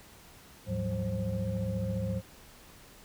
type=tone cluster; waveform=sine; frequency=76.6 / 106.4 / 175.8 / 190.3 / 529 Hz; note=D#2 / G#2 / F3 / F#3 / C5; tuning=-27 / +42 / +12 / +49 / +19 cents; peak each=-39 / -32 / -37 / -35 / -37 dBFS; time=0.66-2.22 s; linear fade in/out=50 ms; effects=tanh soft clip ceiling -22 dBFS + pink hiss -54 dBFS RMS until 3.04 s